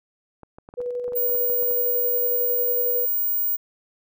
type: clicks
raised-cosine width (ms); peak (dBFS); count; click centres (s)
1; -28; 12; 0.433 / 0.585 / 0.689 / 0.739 / 0.804 / 1.08 / 1.122 / 1.295 / 1.351 / 1.5 / 1.626 / 1.71
type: tone with tremolo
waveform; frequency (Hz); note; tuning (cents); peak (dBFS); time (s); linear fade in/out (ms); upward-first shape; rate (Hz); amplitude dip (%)
sine; 490.2; B4; -13; -24; 0.77-3.06; 20; square; 11; 30
type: tone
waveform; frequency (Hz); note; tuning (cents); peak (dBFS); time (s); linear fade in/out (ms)
sine; 15410; B9; -44; -20; 1.15-3.57; 20
effects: none